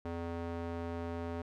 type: tone with band-pass filter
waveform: square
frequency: 84.5 Hz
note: E2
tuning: 43 cents sharp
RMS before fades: -39 dBFS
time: 0.05-1.42 s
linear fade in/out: 5 ms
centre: 510 Hz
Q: 0.66
effects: none